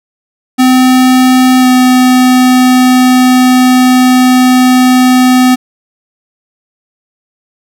square tone with pitch glide, 256 to 253.5 Hz, C4 to B3, -38 to +45 cents, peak -4 dBFS, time 0.58-5.56 s, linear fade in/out 20 ms, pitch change -17 cents, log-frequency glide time 1.6-1.66 s, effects none

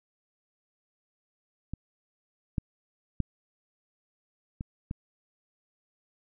clicks, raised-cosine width 5 ms, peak -22 / -15 / -14 / -22 / -21 dBFS, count 5, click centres 1.736 / 2.582 / 3.203 / 4.609 / 4.911 s, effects none

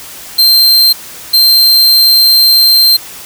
45% pulse tone bursts at uneven times, 4154 Hz, C8, 13 cents flat, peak -3 dBFS, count 2, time 0.38-0.93 / 1.33-2.97 s, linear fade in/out 10 ms, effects white hiss -29 dBFS RMS until 3.25 s

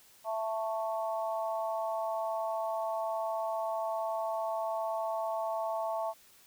harmonic tone, 221.2 Hz, A3, 9 cents sharp, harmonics 3 / 4 / 5, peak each -33 / -36 / -40 dBFS, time 0.24-6.14 s, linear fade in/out 50 ms, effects white hiss -60 dBFS RMS until 6.46 s

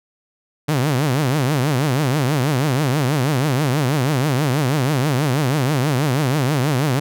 sawtooth tone with vibrato, 138.59 Hz, C#3, in tune, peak -12 dBFS, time 0.68-7 s, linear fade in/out 10 ms, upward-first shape triangle, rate 6.2 Hz, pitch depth 260 cents each way, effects none

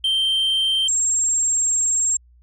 sine tone pair in turn, 3136 / 7493 Hz, G7 / A#8, 0 / +8 cents, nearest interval octave + minor third, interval 1508 cents, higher second, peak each -14 dBFS, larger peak neither, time 0.04-0.88 / 0.88-2.17 s, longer second, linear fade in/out 5 ms, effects tanh soft clip ceiling -16 dBFS + added 60 Hz sine -49 dBFS peak until 2.42 s

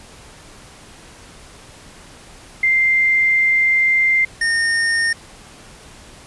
sine / square tone pair in turn, 2093 / 1833.4 Hz, C7 / A#6, 0 / -29 cents, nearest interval major second, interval 229 cents, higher first, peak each -12 / -16 dBFS, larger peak first, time 2.63-4.25 / 4.41-5.13 s, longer first, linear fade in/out 5 ms, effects pink hiss -42 dBFS RMS until 6.26 s + resampled to 24000 Hz

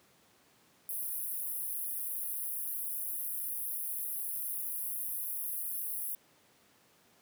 pink high-pass noise, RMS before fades -37 dBFS, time 0.89-6.15 s, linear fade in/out 2 ms, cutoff 10000 Hz, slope 96 dB/octave, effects pink hiss -65 dBFS RMS until 7.21 s + high-pass 150 Hz 12 dB/octave

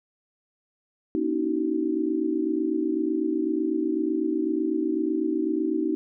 sine tone cluster, 245.1 / 289.1 / 317.1 / 379.1 Hz, B3 / D4 / D#4 / F#4, -13 / -27 / +33 / +42 cents, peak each -32 / -29 / -25 / -30 dBFS, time 1.15-5.95 s, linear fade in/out 0 ms, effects none

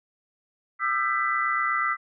sine tone cluster, 1207 / 1335 / 1568 / 1990 Hz, D6 / E6 / G6 / B6, +47 / +22 / 0 / +13 cents, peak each -28 / -26 / -34 / -27 dBFS, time 0.79-1.97 s, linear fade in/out 50 ms, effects none

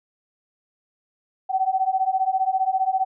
sine beating tone pair, 753 / 768 Hz, F#5 / G5, +30 / -36 cents, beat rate 15 Hz, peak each -22 dBFS, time 1.49-3.05 s, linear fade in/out 20 ms, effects none

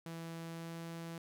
sawtooth tone with pitch glide, 165.5 to 166.55 Hz, E3 to E3, +7 to +18 cents, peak -39 dBFS, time 0.06-1.18 s, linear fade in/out 2 ms, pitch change +11 cents, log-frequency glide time 0.49-0.77 s, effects none

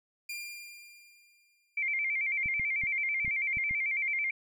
sawtooth tone with exponential decay, 2397 Hz, D7, 35 cents sharp, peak -32 dBFS, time 0.29-1.86 s, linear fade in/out 5 ms, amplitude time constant 340 ms
sine tone with vibrato, 2217 Hz, C#7, in tune, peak -28 dBFS, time 1.77-4.31 s, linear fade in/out 5 ms, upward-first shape square, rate 9.1 Hz, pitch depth 79 cents each way
clicks, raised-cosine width 5 ms, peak -31 dBFS, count 7, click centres 2.459 / 2.597 / 2.837 / 3.248 / 3.279 / 3.571 / 3.71 s
effects none

